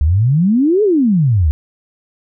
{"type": "exponential two-way sweep", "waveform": "sine", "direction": "up then down", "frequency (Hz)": [69.3, 440, 69.3], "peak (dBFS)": -9, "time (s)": [0.01, 1.51], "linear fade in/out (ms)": 0, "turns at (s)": 0.83, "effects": []}